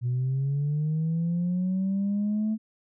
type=linear sweep; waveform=sine; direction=up; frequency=120.5 to 220 Hz; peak=-22 dBFS; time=0.01-2.58 s; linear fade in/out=50 ms; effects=tanh soft clip ceiling -21 dBFS